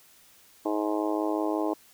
harmonic tone, 105.5 Hz, G#2, 28 cents sharp, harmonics 3 / 4 / 5 / 6 / 7 / 8 / 9 / 10, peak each -28 / -33 / -36 / -33 / -40 / -35 / -41 / -39 dBFS, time 0.65-1.74 s, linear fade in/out 10 ms, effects white hiss -57 dBFS RMS until 1.93 s

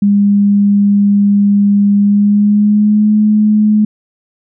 sine tone with pitch glide, 202.4 to 212.2 Hz, G#3 to G#3, -44 to +38 cents, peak -6 dBFS, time 0.02-3.85 s, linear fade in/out 5 ms, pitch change +82 cents, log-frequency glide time 1.97-3.13 s, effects none

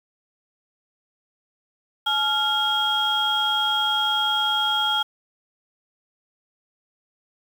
sine tone cluster, 851 / 1390 / 3265 Hz, G#5 / F6 / G#7, +42 / -9 / -30 cents, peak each -25 / -25 / -21 dBFS, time 2.06-5.03 s, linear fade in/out 10 ms, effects tanh soft clip ceiling -11 dBFS + 7-bit

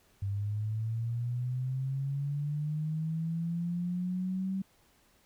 sine linear sweep, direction up, 98 to 192.9 Hz, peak -30 dBFS, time 0.22-4.62 s, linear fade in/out 5 ms, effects pink hiss -66 dBFS RMS until 5.25 s

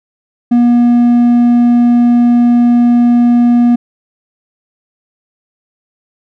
sine tone with hard clipping, 240 Hz, B3, 49 cents flat, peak -6 dBFS, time 0.51-3.76 s, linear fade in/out 10 ms, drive 3 dB, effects none

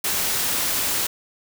white noise, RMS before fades -23 dBFS, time 0.04-1.07 s, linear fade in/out 5 ms, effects none

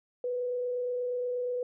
sine tone with frequency modulation, 493.9 Hz, B4, in tune, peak -29 dBFS, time 0.24-1.63 s, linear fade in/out 2 ms, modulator 28.4 Hz, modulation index 0.23, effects none

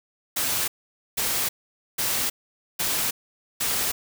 white noise bursts, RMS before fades -25 dBFS, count 5, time 0.36-3.92 s, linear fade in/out 10 ms, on 320 ms, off 490 ms, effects none

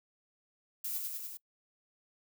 violet noise with echo, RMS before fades -37 dBFS, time 0.84-0.98 s, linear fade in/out 5 ms, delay 98 ms, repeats 4, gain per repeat -2 dB, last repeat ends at 1.372 s, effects noise-tail reverb RT60 0.1 s tail -24 dB re dry

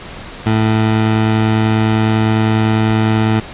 20% pulse tone, 110 Hz, A2, in tune, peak -6 dBFS, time 0.46-3.4 s, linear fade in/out 5 ms, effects pink hiss -31 dBFS RMS until 3.53 s + resampled to 8000 Hz

